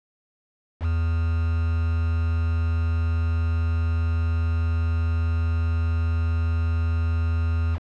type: tone with quantisation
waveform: triangle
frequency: 82.41 Hz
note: E2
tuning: in tune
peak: -18 dBFS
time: 0.8-7.79 s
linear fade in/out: 50 ms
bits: 6
effects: low-pass 3000 Hz 12 dB/octave

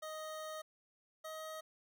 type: tone pair in turn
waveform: 25% pulse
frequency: 624 / 630.2 Hz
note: D#5 / D#5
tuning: +5 / +22 cents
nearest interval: unison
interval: 17 cents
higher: second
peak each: -39 / -40 dBFS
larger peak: first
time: 0.02-0.62 / 1.24-1.61 s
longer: first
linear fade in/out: 10 ms
effects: none

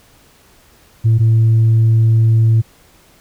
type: tone pair in turn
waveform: sine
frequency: 112.5 / 112.5 Hz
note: A2 / A2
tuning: +39 / +39 cents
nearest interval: unison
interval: 0 cents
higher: neither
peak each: -6 dBFS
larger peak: neither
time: 1.04-1.19 / 1.19-2.62 s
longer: second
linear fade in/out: 20 ms
effects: tanh soft clip ceiling -6 dBFS + pink hiss -49 dBFS RMS until 3.2 s

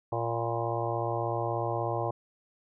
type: harmonic tone with a mistuned harmonic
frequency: 116.54 Hz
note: A#2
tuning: in tune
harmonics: 1 / 3 / 4 / 5 / 6 / 7 / 8 / 9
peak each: -34 / -36 / -37 / -35 / -36 / -36 / -40 / -39 dBFS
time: 0.12-2.11 s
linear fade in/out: 5 ms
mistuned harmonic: 8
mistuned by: +67 cents
effects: none

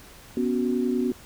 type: chord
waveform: sine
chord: B suspended second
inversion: none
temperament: equal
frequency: 246.9 / 277.2 / 370 Hz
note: B3 / C#4 / F#4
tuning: 0 / 0 / 0 cents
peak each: -24 / -29 / -27 dBFS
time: 0.37-1.12 s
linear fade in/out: 2 ms
effects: pink hiss -48 dBFS RMS until 1.25 s

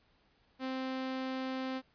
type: tone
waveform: sawtooth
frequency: 261.4 Hz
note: C4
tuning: 1 cent flat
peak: -31 dBFS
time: 0.59-1.82 s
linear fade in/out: 50 ms
effects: pink hiss -70 dBFS RMS until 1.94 s + resampled to 11025 Hz

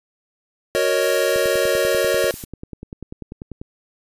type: chord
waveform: square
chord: D# minor seventh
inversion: first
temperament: equal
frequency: 370 / 466.2 / 554.4 / 622.3 Hz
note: F#4 / A#4 / C#5 / D#5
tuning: 0 / 0 / 0 / 0 cents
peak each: -25 / -23 / -21 / -24 dBFS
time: 0.75-2.31 s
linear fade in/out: 0 ms
type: noise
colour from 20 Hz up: blue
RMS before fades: -34 dBFS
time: 1.01-2.45 s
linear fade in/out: 10 ms
type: click train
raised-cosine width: 3 ms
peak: -20 dBFS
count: 24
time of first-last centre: 1.36-3.615 s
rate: 10.2 Hz
effects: resampled to 32000 Hz

